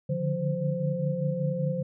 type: tone cluster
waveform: sine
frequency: 145 / 150.1 / 176.6 / 519 Hz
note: D3 / D3 / F3 / C5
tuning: -22 / +38 / +20 / -14 cents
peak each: -31 dBFS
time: 0.09-1.83 s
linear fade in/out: 10 ms
effects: none